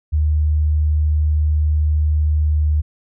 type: tone with pitch glide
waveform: sine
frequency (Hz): 76.1 to 75.66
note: D#2 to D#2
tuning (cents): -38 to -48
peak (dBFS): -13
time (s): 0.12-2.82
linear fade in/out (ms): 20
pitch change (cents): -10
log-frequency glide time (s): 2.44-2.69
effects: none